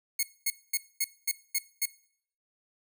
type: tone bursts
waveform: 5% pulse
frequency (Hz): 2179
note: C#7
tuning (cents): -30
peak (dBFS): -15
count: 7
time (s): 0.19-1.857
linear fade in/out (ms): 5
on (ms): 41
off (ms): 230
effects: noise-tail reverb RT60 0.6 s tail -21 dB re dry